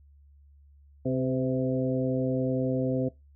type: harmonic tone with a mistuned harmonic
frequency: 130.81 Hz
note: C3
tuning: in tune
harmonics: 1 / 2 / 3 / 4 / 5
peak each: -30 / -28 / -35 / -31 / -38 dBFS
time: 1.05-3.09 s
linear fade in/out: 10 ms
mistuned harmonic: 4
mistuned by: -30 cents
effects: noise-tail reverb RT60 0.2 s tail -20 dB re dry + added 71 Hz sine -53 dBFS peak until 3.35 s